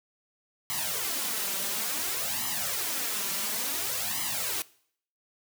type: noise with flanger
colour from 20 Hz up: white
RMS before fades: -31 dBFS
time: 0.7-4.62 s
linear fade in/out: 0 ms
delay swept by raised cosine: 0.98 to 5.18 ms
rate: 0.57 Hz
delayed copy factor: +0.85
effects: noise-tail reverb RT60 0.6 s tail -21 dB re dry + high-pass 100 Hz 12 dB/octave